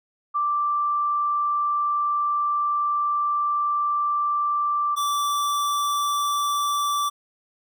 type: tone pair in turn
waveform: sine / square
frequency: 1174.7 / 1163.2 Hz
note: D6 / D6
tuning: 0 / -17 cents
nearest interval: unison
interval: 17 cents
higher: first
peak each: -20 / -22 dBFS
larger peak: first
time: 0.34-4.96 / 4.96-7.1 s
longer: first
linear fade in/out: 20 ms
effects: none